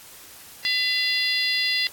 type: harmonic tone with a mistuned harmonic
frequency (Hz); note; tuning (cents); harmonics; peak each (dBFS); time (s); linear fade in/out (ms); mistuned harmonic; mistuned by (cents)
690; F5; -21; 3 / 4 / 5 / 6 / 7; -26 / -28 / -29 / -27 / -26; 0.65-1.87; 0; 3; -51
effects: white hiss -45 dBFS RMS until 1.92 s + AAC 64 kbps